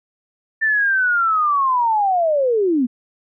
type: linear sweep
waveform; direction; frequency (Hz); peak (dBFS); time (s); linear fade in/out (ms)
sine; down; 1791 to 230; -14; 0.61-2.87; 20
effects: none